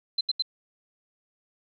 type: tone bursts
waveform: sine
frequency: 4085 Hz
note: C8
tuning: 42 cents flat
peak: -22 dBFS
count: 3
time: 0.18-0.423 s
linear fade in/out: 5 ms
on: 29 ms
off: 78 ms
effects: none